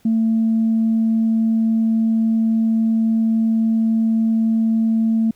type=tone; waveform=sine; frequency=224.1 Hz; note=A3; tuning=32 cents sharp; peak=-13 dBFS; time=0.05-5.31 s; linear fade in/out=5 ms; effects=tanh soft clip ceiling -10 dBFS + pink hiss -57 dBFS RMS until 5.35 s